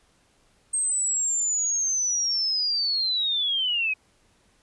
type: linear sweep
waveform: sine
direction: down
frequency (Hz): 8430 to 2500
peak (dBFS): -22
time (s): 0.73-3.94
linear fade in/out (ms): 10
effects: pink hiss -63 dBFS RMS until 4.62 s + resampled to 24000 Hz